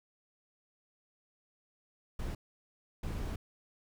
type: noise bursts at uneven times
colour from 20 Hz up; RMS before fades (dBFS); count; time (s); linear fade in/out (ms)
brown; -37; 2; 2.19-2.35 / 3.03-3.36; 5
effects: none

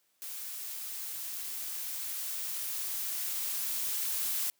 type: noise with level ramp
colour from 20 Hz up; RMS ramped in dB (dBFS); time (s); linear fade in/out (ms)
blue; -41 to -32; 0.22-4.5; 0
effects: white hiss -73 dBFS RMS until 4.59 s + high-pass 150 Hz 12 dB/octave

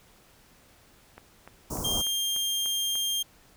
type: click train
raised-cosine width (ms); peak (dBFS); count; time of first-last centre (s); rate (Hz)
0.5; -29; 7; 1.18-2.955; 3.38
type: band-stop noise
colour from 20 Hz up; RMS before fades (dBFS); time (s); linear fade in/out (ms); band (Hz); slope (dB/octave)
pink; -33; 1.7-2.02; 10; 1200 to 5500; 48
type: tone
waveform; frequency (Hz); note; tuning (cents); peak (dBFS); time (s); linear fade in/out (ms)
sawtooth; 3200; G7; +35; -23; 1.84-3.23; 10
effects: pink hiss -58 dBFS RMS until 3.56 s

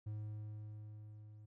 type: tone with level ramp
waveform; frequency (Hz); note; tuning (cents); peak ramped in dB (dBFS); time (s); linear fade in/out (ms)
triangle; 106.4; G#2; +42; -38 to -52; 0.06-1.46; 10
effects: none

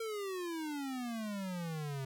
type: exponential sweep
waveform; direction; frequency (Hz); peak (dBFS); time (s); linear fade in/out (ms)
square; down; 458.4 to 131.9; -38; 0-2.05; 5
effects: none

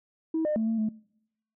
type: tone with pitch steps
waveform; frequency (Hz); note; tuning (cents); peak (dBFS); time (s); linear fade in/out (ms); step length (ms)
sine; 321.3 / 605 / 221.7 / 225.1 / 216.5; E4 / D#5 / A3 / A3 / A3; -44 / -49 / +13 / +40 / -28; -23; 0.34-0.89; 5; 110
effects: noise-tail reverb RT60 0.8 s tail -25 dB re dry + tanh soft clip ceiling -21 dBFS

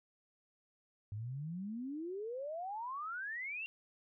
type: exponential sweep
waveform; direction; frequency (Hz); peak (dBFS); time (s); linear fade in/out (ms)
sine; up; 99.8 to 2794; -39; 1.12-3.66; 0
effects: none

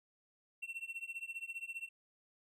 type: tone with tremolo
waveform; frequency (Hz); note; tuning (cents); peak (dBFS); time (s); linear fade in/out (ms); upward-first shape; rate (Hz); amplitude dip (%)
triangle; 2713; E7; +49; -36; 0.62-1.89; 10; triangle; 15; 100
effects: none

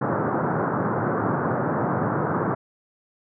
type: band-pass noise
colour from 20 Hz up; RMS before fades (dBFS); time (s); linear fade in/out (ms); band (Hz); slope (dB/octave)
pink; -24; 0.01-2.55; 10; 110 to 1500; 48
effects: none

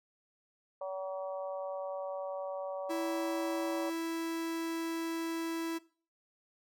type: harmonic tone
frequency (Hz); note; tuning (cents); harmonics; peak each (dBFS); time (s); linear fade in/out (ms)
189.7; F#3; +43; 3 / 4 / 5 / 6; -37 / -45 / -46 / -48; 0.81-3.9; 5
type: tone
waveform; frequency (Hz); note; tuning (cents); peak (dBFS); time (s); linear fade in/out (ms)
45% pulse; 329.6; E4; 0; -34; 2.89-5.79; 20
effects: noise-tail reverb RT60 0.4 s tail -20 dB re dry

